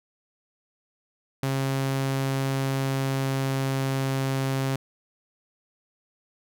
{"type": "tone with pitch glide", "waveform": "sawtooth", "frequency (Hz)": [135.2, 134.34], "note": ["C#3", "C3"], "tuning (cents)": [-43, 46], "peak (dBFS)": -20, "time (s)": [1.43, 4.76], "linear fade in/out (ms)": 2, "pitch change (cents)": -11, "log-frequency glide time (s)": [2.57, 4.35], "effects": []}